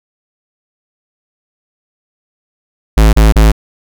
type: tone bursts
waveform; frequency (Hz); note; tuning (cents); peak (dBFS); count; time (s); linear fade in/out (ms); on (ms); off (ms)
square; 53.9; A1; -35; -4; 3; 2.97-3.518; 5; 160; 34
effects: none